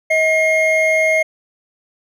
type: tone pair together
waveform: triangle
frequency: 635.8 / 2140 Hz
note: D#5 / C7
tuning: +37 / +38 cents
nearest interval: octave + major sixth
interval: 2101 cents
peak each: -13 dBFS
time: 0.1-1.23 s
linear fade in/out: 10 ms
effects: none